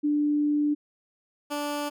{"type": "tone pair in turn", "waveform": ["sine", "15% pulse"], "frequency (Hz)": [295.1, 292], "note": ["D4", "D4"], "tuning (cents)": [8, -10], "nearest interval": "unison", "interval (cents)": 18, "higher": "first", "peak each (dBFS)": [-21, -22], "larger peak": "first", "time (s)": [[0.03, 0.75], [1.5, 1.9]], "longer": "first", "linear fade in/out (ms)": 20, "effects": []}